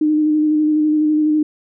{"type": "tone with vibrato", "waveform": "sine", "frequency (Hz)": 305.3, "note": "D#4", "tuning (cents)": -33, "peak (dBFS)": -12, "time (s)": [0.01, 1.43], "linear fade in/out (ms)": 5, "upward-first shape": "square", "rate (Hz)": 12, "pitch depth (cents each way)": 16, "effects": []}